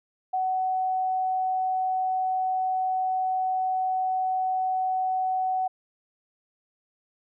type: tone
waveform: sine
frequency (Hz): 749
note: F#5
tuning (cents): +21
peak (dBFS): -23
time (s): 0.33-5.68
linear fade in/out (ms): 10
effects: none